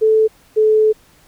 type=tone pair in turn; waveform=sine; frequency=437.6 / 432.6 Hz; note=A4 / A4; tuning=-9 / -29 cents; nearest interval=unison; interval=20 cents; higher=first; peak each=-9 dBFS; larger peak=neither; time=0.01-0.28 / 0.56-0.93 s; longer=second; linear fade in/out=20 ms; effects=pink hiss -51 dBFS RMS until 1.27 s